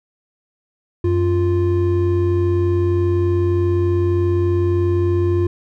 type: tone pair together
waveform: triangle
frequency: 92.5 / 349.2 Hz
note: F#2 / F4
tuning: 0 / 0 cents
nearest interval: octave + major seventh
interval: 2300 cents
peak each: -15 dBFS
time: 1.04-5.47 s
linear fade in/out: 5 ms
effects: none